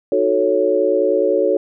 sine chord, D# half-diminished seventh, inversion none, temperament equal, 311.1 / 370 / 440 / 554.4 Hz, D#4 / F#4 / A4 / C#5, 0 / 0 / 0 / 0 cents, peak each -23 / -19 / -18 / -17 dBFS, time 0.12-1.57 s, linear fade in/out 2 ms, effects none

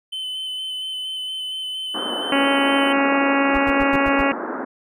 triangle tone with vibrato, 3045 Hz, F#7, 49 cents sharp, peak -24 dBFS, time 0.12-2.93 s, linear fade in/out 10 ms, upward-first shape square, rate 4.3 Hz, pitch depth 12 cents each way
pink band-pass noise, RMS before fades -28 dBFS, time 1.94-4.65 s, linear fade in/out 10 ms, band 230 to 1600 Hz, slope 48 dB/octave
harmonic tone, 277.2 Hz, C#4, in tune, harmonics 1 / 2 / 3 / 4 / 5 / 6 / 7 / 8 / 9 / 10, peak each -20 / -23 / -25 / -26 / -27 / -28 / -28 / -29 / -30 / -30 dBFS, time 2.32-4.32 s, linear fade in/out 2 ms
brown noise bursts, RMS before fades -28 dBFS, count 6, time 3.54-4.22 s, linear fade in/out 5 ms, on 35 ms, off 94 ms
effects none

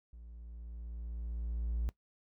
triangle tone with level ramp, 57.8 Hz, A#1, 14 cents flat, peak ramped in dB -47 to -28 dBFS, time 0.13-1.89 s, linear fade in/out 0 ms, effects noise-tail reverb RT60 0.1 s tail -20 dB re dry + tanh soft clip ceiling -24 dBFS

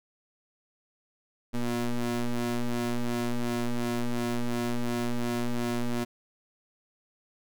35% pulse ring-modulated tone, 119.6 Hz, A#2, 45 cents sharp, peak -22 dBFS, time 1.53-6.05 s, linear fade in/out 20 ms, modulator 121 Hz, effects none

